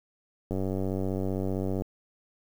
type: click train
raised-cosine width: 2 ms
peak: -18 dBFS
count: 126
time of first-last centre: 0.51-1.82 s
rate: 95.4 Hz
effects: 8-bit